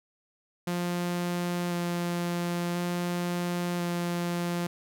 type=tone with vibrato; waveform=sawtooth; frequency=174.61 Hz; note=F3; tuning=in tune; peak=-24 dBFS; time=0.67-4.67 s; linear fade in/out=5 ms; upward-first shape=square; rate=0.48 Hz; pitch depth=9 cents each way; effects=none